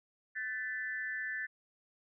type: tone with amplitude modulation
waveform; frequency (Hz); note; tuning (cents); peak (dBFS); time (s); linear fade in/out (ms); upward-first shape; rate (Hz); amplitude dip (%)
sine; 1760; A6; 0; -31; 0.35-1.47; 20; sine; 235; 95
effects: none